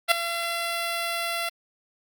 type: tone with ADSR envelope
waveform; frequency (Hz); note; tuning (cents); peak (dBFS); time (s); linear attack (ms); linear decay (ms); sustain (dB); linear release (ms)
10% pulse; 680; F5; -46; -5; 0.08-1.49; 35; 5; -13; 4
effects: Opus 24 kbps